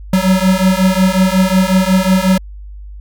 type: beating tone pair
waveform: square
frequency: 185 / 190.5 Hz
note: F#3 / G3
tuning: 0 / -49 cents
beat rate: 5.5 Hz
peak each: -13 dBFS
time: 0.13-2.38 s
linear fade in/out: 5 ms
effects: added 50 Hz sine -28 dBFS peak until 3 s